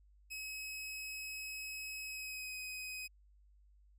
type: tone with pitch glide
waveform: sawtooth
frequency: 2558 to 2518 Hz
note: D#7 to D#7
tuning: +47 to +20 cents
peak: -39 dBFS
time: 0.3-3.08 s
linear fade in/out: 20 ms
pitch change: -27 cents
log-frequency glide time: 2.04-2.54 s
effects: added 50 Hz sine -62 dBFS peak until 3.98 s